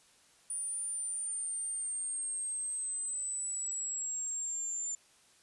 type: linear sweep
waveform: sine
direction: down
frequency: 9400 to 7170 Hz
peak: -34 dBFS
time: 0.5-4.95 s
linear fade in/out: 2 ms
effects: white hiss -64 dBFS RMS until 5.42 s + resampled to 24000 Hz